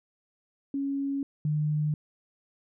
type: tone pair in turn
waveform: sine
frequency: 277.2 / 151.06 Hz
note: C#4 / D3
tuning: 0 / +49 cents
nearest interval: major seventh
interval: 1051 cents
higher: first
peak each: -27 / -24 dBFS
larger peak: second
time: 0.74-1.23 / 1.45-1.94 s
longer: neither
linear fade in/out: 2 ms
effects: none